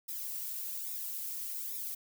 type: noise with flanger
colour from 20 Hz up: violet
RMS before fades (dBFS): -39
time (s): 0.08-1.95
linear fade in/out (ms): 10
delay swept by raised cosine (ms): 0.66 to 2.46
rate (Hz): 1.2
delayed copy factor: -0.75
effects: none